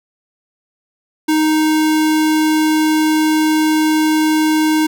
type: tone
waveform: square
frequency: 311.1 Hz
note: D#4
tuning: in tune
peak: -12 dBFS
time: 1.28-4.87 s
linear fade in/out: 10 ms
effects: none